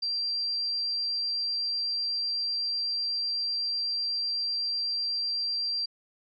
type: tone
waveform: sine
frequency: 4723 Hz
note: D8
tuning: 9 cents sharp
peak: -27 dBFS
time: 0.02-5.86 s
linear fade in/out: 10 ms
effects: none